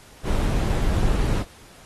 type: noise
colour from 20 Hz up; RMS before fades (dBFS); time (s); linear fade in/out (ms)
brown; -21; 0.23-1.45; 50
effects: pink hiss -49 dBFS RMS until 1.85 s + AAC 32 kbps